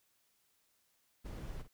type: noise with echo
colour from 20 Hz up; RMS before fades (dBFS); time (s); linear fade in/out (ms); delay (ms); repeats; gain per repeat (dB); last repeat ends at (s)
brown; -44; 1.24-1.63; 20; 52; 1; -11; 1.682
effects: white hiss -75 dBFS RMS until 1.73 s